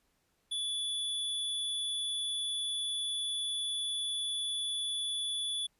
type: tone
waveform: square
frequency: 3445 Hz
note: A7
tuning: 37 cents flat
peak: -33 dBFS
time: 0.51-5.67 s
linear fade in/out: 10 ms
effects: pink hiss -75 dBFS RMS until 5.79 s + resampled to 32000 Hz